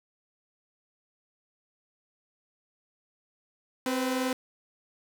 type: tone pair together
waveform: sawtooth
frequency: 260.1 / 499.3 Hz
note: C4 / B4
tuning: -10 / +19 cents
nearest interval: major seventh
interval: 1129 cents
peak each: -24 / -29 dBFS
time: 3.86-4.33 s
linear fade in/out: 2 ms
effects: none